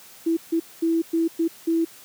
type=tone bursts at uneven times; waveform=sine; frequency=329.8 Hz; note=E4; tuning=1 cent sharp; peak=-18 dBFS; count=6; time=0.26-0.37 / 0.52-0.6 / 0.82-1.02 / 1.13-1.28 / 1.39-1.48 / 1.67-1.85 s; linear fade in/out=10 ms; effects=white hiss -47 dBFS RMS until 2.04 s + high-pass 100 Hz 12 dB/octave